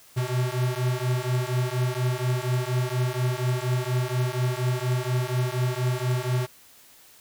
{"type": "beating tone pair", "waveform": "square", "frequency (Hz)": [123.47, 127.67], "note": ["B2", "C3"], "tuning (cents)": [0, -42], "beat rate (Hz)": 4.2, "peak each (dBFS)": -27, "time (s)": [0.16, 6.47], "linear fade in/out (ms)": 20, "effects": ["white hiss -53 dBFS RMS until 7.2 s"]}